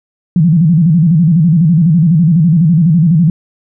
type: tone with vibrato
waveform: sine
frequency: 164.81 Hz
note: E3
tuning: in tune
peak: -5 dBFS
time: 0.36-3.3 s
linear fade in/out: 2 ms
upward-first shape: square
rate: 12 Hz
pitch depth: 130 cents each way
effects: none